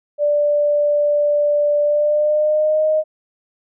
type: tone with pitch glide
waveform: sine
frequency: 587.3 to 620.8 Hz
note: D5 to D#5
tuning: 0 to -4 cents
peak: -13 dBFS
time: 0.18-3.04 s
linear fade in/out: 50 ms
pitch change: +96 cents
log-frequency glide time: 1.82-2.85 s
effects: none